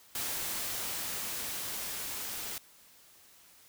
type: noise with level ramp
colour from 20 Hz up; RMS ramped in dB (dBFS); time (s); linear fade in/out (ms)
white; -35 to -39; 0.15-2.58; 2
effects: white hiss -59 dBFS RMS until 3.68 s